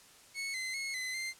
sawtooth tone with pitch steps, 2202 / 2056 / 2175 / 2031 / 2088 Hz, C#7 / C7 / C#7 / B6 / C7, -12 / -31 / -33 / +48 / -4 cents, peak -32 dBFS, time 0.34-1.34 s, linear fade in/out 50 ms, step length 200 ms, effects white hiss -58 dBFS RMS until 1.39 s + low-pass 10000 Hz 12 dB/octave

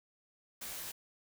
white noise with comb filter, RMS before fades -43 dBFS, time 0.61-0.92 s, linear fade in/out 10 ms, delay 16 ms, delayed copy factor -0.8, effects none

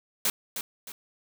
white noise with echo, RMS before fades -25 dBFS, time 0.25-0.3 s, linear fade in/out 2 ms, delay 310 ms, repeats 2, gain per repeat -8 dB, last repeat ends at 0.92 s, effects none

